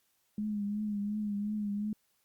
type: tone with vibrato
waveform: sine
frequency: 207.7 Hz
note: G#3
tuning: in tune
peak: -31 dBFS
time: 0.38-1.93 s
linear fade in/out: 2 ms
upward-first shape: triangle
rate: 2.8 Hz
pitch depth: 54 cents each way
effects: white hiss -74 dBFS RMS until 2.24 s + Opus 48 kbps